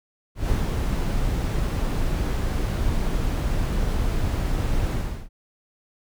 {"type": "noise with ADSR envelope", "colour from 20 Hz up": "brown", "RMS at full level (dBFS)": -21, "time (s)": [0.35, 5.29], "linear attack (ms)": 150, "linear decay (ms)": 170, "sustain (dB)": -2, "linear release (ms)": 360, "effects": []}